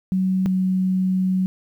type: tone pair in turn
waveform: sine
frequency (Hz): 187.5 / 186.58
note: F#3 / F#3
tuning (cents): +23 / +15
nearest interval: unison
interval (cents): 8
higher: first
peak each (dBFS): -17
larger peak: neither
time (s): 0.12-0.46 / 0.46-1.46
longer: second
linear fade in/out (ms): 0
effects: 9-bit